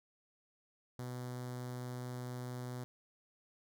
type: tone with notch filter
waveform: sawtooth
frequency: 124.5 Hz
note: B2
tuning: 14 cents sharp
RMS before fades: -43 dBFS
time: 0.99-2.84 s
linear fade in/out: 0 ms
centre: 2600 Hz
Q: 1.3
effects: none